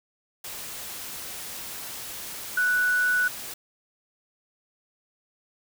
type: tone in noise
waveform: sine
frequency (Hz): 1480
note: F#6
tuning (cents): 0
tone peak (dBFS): -20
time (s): 2.57-3.28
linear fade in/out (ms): 5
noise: white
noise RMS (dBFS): -37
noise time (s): 0.44-3.54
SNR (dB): +14
effects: none